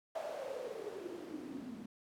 white noise with band-pass filter sweep, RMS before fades -44 dBFS, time 0.15-1.86 s, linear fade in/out 5 ms, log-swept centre 670 to 220 Hz, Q 8.4, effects none

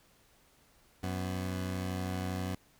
20% pulse tone pair together, 92.48 / 246.9 Hz, F#2 / B3, 0 / 0 cents, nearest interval octave + perfect fourth, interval 1700 cents, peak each -29 / -38 dBFS, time 1.03-2.55 s, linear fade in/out 5 ms, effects pink hiss -65 dBFS RMS until 2.79 s

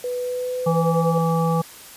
sine tone with pitch glide, 493.9 to 505.2 Hz, B4 to B4, 0 to +39 cents, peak -23 dBFS, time 0.04-1.18 s, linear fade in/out 2 ms, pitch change +39 cents, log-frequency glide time 0.18-0.7 s
harmonic tone, 165 Hz, E3, 2 cents sharp, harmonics 1 / 3 / 5 / 7, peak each -19 / -24 / -26 / -27 dBFS, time 0.66-1.62 s, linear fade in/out 10 ms
effects white hiss -42 dBFS RMS until 1.96 s + resampled to 32000 Hz

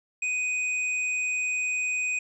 sine tone with hard clipping, 2495 Hz, D#7, 4 cents sharp, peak -27 dBFS, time 0.22-2.19 s, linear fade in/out 5 ms, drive 9 dB, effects resampled to 24000 Hz

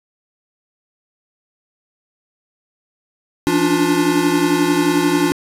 square tone cluster, 169 / 286.8 / 298.1 / 353.3 Hz, E3 / D4 / D4 / F4, +43 / -41 / +26 / +20 cents, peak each -25 / -19 / -19 / -19 dBFS, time 3.47-5.32 s, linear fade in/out 0 ms, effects resampled to 32000 Hz + 7-bit

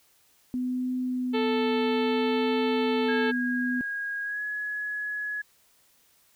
sine tone with vibrato, 250.9 Hz, B3, 28 cents sharp, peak -26 dBFS, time 0.54-3.81 s, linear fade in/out 0 ms, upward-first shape triangle, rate 0.61 Hz, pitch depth 20 cents each way
harmonic tone, 440 Hz, A4, in tune, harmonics 1 / 2 / 3 / 4 / 5 / 6 / 7 / 8 / 9 / 10, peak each -26 / -33 / -39 / -41 / -39 / -39 / -40 / -42 / -46 / -48 dBFS, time 1.33-3.32 s, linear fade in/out 20 ms
sine tone with pitch glide, 1639 to 1687 Hz, G#6 to G#6, -23 to +27 cents, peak -29 dBFS, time 3.08-5.42 s, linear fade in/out 10 ms, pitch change +50 cents, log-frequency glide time 4.23-4.43 s
effects white hiss -63 dBFS RMS until 6.35 s

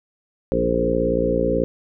harmonic tone with a mistuned harmonic, 58.27 Hz, A#1, in tune, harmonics 1 / 2 / 3 / 4 / 5 / 6 / 7 / 8 / 9, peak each -28 / -34 / -27 / -28 / -26 / -30 / -25 / -25 / -22 dBFS, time 0.52-1.64 s, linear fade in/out 0 ms, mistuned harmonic 8, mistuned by -17 cents, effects none

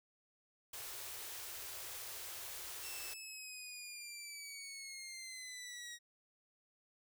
white band-stop noise, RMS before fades -47 dBFS, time 0.73-3.14 s, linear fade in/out 5 ms, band 130 to 320 Hz, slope 96 dB/octave
15% pulse linear sweep, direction down, 2700 to 1888 Hz, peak -40 dBFS, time 2.81-5.99 s, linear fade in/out 50 ms
effects none

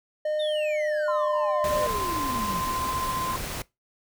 triangle tone with pitch glide, 610 to 601.9 Hz, D#5 to D5, -34 to +42 cents, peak -22 dBFS, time 0.25-1.87 s, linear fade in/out 5 ms, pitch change -24 cents, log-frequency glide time 0.4-1.39 s
triangle exponential sweep, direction down, 3729 to 167.9 Hz, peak -31 dBFS, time 0.39-2.61 s, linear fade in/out 10 ms
sine tone with tremolo, 1037 Hz, C6, 16 cents flat, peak -26 dBFS, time 1.08-3.36 s, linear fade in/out 2 ms, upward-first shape sine, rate 15 Hz, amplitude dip 30%
pink noise, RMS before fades -33 dBFS, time 1.64-3.62 s, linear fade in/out 2 ms
effects noise-tail reverb RT60 0.2 s tail -21 dB re dry

